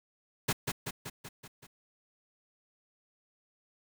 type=noise with echo; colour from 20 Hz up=pink; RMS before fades=-29 dBFS; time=0.48-0.53 s; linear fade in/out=10 ms; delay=190 ms; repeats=6; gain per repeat=-4 dB; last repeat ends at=1.67 s; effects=none